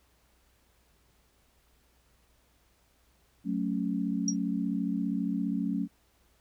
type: chord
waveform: sine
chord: F# minor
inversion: none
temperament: equal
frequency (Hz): 185 / 220 / 277.2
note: F#3 / A3 / C#4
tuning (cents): 0 / 0 / 0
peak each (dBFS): -32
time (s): 3.44-5.88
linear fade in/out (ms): 50
type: tone with exponential decay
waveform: sine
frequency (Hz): 5670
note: F8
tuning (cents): +25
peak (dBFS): -23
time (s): 4.28-4.36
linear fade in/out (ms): 2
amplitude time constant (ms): 17
effects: added 60 Hz sine -68 dBFS peak until 6.4 s + pink hiss -68 dBFS RMS until 6.4 s